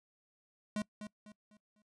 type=tone with echo; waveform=square; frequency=210.8 Hz; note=G#3; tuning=26 cents sharp; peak=-34 dBFS; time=0.76-0.82 s; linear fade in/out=2 ms; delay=250 ms; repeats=4; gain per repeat=-9 dB; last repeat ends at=1.82 s; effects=noise-tail reverb RT60 0.1 s tail -22 dB re dry + resampled to 24000 Hz